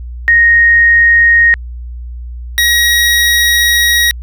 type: tone pair in turn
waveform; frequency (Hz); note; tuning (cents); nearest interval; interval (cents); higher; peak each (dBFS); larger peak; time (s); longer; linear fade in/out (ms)
sine / 25% pulse; 1864.7 / 1898.4; A#6 / A#6; 0 / +31; unison; 31; second; -4; neither; 0.28-1.54 / 2.58-4.11; second; 0
effects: added 60 Hz sine -22 dBFS peak until 4.22 s